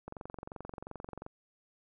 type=click train; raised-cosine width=1 ms; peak=-28 dBFS; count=28; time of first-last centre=0.08-1.264 s; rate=22.8 Hz; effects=none